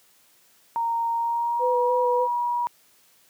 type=tone with pitch glide; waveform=sine; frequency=927 to 961.4 Hz; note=A#5 to B5; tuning=-10 to -47 cents; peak=-22 dBFS; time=0.76-2.67 s; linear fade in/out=0 ms; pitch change=+63 cents; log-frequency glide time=1.13-1.92 s
type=tone with vibrato; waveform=sine; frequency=498.1 Hz; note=B4; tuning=15 cents sharp; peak=-21 dBFS; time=1.59-2.28 s; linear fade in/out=50 ms; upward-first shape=square; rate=3.3 Hz; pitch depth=15 cents each way
effects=white hiss -59 dBFS RMS until 3.29 s + high-pass 100 Hz 12 dB/octave